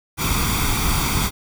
pink noise with comb filter, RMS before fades -20 dBFS, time 0.17-1.31 s, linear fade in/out 50 ms, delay 0.86 ms, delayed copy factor +0.7, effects none

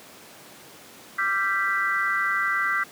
sine chord, G dominant seventh, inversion second, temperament equal with one note detuned, 1174.7 / 1366.6 / 1568 / 1975.5 Hz, D6 / F6 / G6 / B6, 0 / -38 / 0 / 0 cents, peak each -29 / -28 / -26 / -26 dBFS, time 1.18-2.84 s, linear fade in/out 10 ms, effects pink hiss -46 dBFS RMS until 2.91 s + high-pass 200 Hz 12 dB/octave

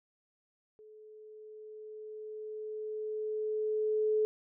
sine tone with level ramp, 430 Hz, A4, 40 cents flat, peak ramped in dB -52 to -25 dBFS, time 0.79-4.25 s, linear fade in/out 0 ms, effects none

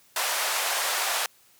pink band-pass noise, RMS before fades -27 dBFS, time 0.16-1.26 s, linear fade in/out 2 ms, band 650 to 15000 Hz, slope 24 dB/octave, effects white hiss -59 dBFS RMS until 1.59 s + high-pass 60 Hz 12 dB/octave

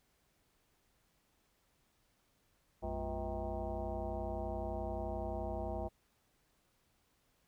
sine tone with frequency modulation, 349.2 Hz, F4, in tune, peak -36 dBFS, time 2.82-5.89 s, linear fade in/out 20 ms, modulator 146 Hz, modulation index 3.2, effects pink hiss -75 dBFS RMS until 7.47 s

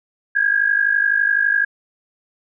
sine tone pair together, 1609.3 / 1661.2 Hz, G6 / G#6, +45 / 0 cents, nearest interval minor second, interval 55 cents, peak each -17 dBFS, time 0.35-1.65 s, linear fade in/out 10 ms, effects none

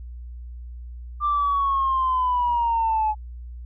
sine linear sweep, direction down, 1188 to 849 Hz, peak -18 dBFS, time 1.2-3.15 s, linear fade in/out 50 ms, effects tanh soft clip ceiling -14 dBFS + added 60 Hz sine -34 dBFS peak until 3.65 s

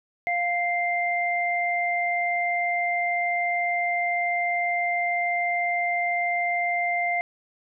sine tone pair together, 699.8 / 2093 Hz, F5 / C7, +3 / 0 cents, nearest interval octave + perfect fifth, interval 1897 cents, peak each -25 / -25 dBFS, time 0.27-7.21 s, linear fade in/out 0 ms, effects none

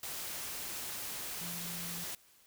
sine tone in noise, 172 Hz, F3, 26 cents flat, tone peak -45 dBFS, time 1.41-2.04 s, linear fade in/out 2 ms, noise white, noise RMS -41 dBFS, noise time 0.03-2.15 s, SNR -7 dB, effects white hiss -64 dBFS RMS until 2.46 s

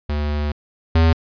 square tone pair in turn, 74 / 81.79 Hz, D2 / E2, +14 / -13 cents, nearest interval major second, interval 173 cents, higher second, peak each -20 / -12 dBFS, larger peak second, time 0.09-0.52 / 0.95-1.13 s, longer first, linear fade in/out 5 ms, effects resampled to 11025 Hz

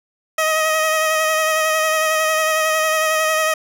15% pulse tone with vibrato, 630 Hz, D#5, 21 cents sharp, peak -9 dBFS, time 0.38-3.54 s, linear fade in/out 5 ms, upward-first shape sine, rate 11 Hz, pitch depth 23 cents each way, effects none

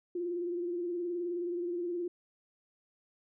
sine tone with vibrato, 349.2 Hz, F4, in tune, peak -32 dBFS, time 0.15-2.08 s, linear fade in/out 5 ms, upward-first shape sine, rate 19 Hz, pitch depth 46 cents each way, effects none

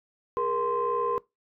sine tone cluster, 412.9 / 474.8 / 1040 Hz, G#4 / A#4 / C6, -10 / +32 / -11 cents, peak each -31 / -28 / -27 dBFS, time 0.37-1.18 s, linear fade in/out 0 ms, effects noise-tail reverb RT60 0.2 s tail -22 dB re dry + tanh soft clip ceiling -17 dBFS

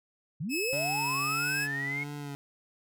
sine linear sweep, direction up, 127.8 to 2190 Hz, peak -31 dBFS, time 0.4-2.04 s, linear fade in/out 10 ms
sawtooth tone, 2589 Hz, E7, 32 cents flat, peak -27 dBFS, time 0.49-1.68 s, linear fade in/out 50 ms
25% pulse tone with vibrato, 142.2 Hz, C#3, 45 cents sharp, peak -33 dBFS, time 0.73-2.35 s, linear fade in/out 0 ms, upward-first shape sine, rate 1.6 Hz, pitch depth 46 cents each way
effects none

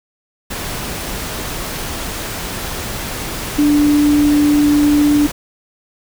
sine tone in noise, 293.7 Hz, D4, in tune, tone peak -9 dBFS, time 3.58-5.27 s, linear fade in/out 10 ms, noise pink, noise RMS -24 dBFS, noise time 0.5-5.32 s, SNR +12 dB, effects none

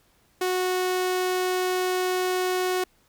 sawtooth tone, 367.3 Hz, F#4, 13 cents flat, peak -19 dBFS, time 0.41-2.84 s, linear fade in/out 5 ms, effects pink hiss -63 dBFS RMS until 3.08 s

